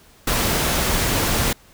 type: noise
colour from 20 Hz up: pink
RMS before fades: -20 dBFS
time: 0.27-1.53 s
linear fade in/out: 5 ms
effects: pink hiss -51 dBFS RMS until 1.73 s